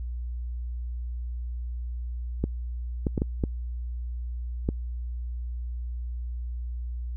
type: clicks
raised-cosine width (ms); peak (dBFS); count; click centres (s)
3; -12; 6; 2.44 / 3.068 / 3.178 / 3.219 / 3.438 / 4.689
effects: added 60 Hz sine -30 dBFS peak until 7.16 s